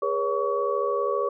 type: tone cluster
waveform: sine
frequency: 410.5 / 482.9 / 558 / 1129 Hz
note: G#4 / B4 / C#5 / C#6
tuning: -20 / -39 / +11 / +31 cents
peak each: -28 dBFS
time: 0.02-1.29 s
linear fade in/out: 5 ms
effects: none